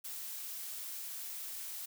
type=noise; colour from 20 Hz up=blue; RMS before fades=-43 dBFS; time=0.04-1.86 s; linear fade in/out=10 ms; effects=none